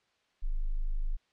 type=tone; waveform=sine; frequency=25.96 Hz; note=G#0; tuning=in tune; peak=-27 dBFS; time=0.42-1.17 s; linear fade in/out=20 ms; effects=white hiss -72 dBFS RMS until 1.32 s + low-pass 4000 Hz 12 dB/octave